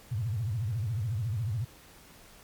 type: tone with vibrato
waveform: sine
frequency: 109.7 Hz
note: A2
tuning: 5 cents flat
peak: -28 dBFS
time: 0.11-1.65 s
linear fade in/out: 10 ms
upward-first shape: sine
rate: 14 Hz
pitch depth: 250 cents each way
effects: pink hiss -54 dBFS RMS until 2.43 s + MP3 96 kbps